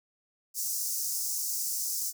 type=high-pass noise; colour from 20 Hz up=pink; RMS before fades=-32 dBFS; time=0.54-2.13 s; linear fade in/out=50 ms; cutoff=5300 Hz; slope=48 dB/octave; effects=none